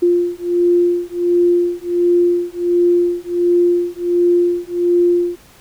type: beating tone pair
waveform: sine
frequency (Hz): 349.2 / 350.6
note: F4 / F4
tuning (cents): 0 / +7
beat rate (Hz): 1.4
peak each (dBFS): -15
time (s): 0.02-5.36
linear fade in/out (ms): 10
effects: pink hiss -46 dBFS RMS until 5.6 s